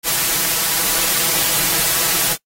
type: noise with comb filter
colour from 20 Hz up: white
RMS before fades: -17 dBFS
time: 0.03-2.37 s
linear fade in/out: 50 ms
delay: 6.1 ms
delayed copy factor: +0.85
effects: noise-tail reverb RT60 0.1 s tail -22 dB re dry + AAC 48 kbps